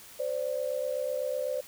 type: tone pair together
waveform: sine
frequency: 516 / 584 Hz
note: C5 / D5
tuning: -24 / -10 cents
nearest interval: major second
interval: 214 cents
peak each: -31 / -32 dBFS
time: 0.19-1.61 s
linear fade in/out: 10 ms
effects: white hiss -50 dBFS RMS until 1.67 s